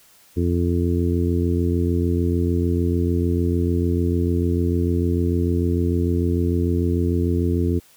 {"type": "harmonic tone", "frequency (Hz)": 86.7, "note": "F2", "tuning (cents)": -12, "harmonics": [1, 2, 3, 4, 5], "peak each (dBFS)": [-20, -26, -24, -25, -29], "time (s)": [0.36, 7.8], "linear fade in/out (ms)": 20, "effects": ["white hiss -53 dBFS RMS until 7.96 s"]}